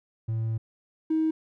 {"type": "tone pair in turn", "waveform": "triangle", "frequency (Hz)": [112.1, 317.1], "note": ["A2", "D#4"], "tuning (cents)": [33, 33], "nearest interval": "octave + tritone", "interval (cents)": 1800, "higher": "second", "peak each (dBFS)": [-23, -18], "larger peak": "second", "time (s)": [[0.28, 0.58], [1.1, 1.31]], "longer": "first", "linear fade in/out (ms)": 10, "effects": ["tanh soft clip ceiling -19 dBFS"]}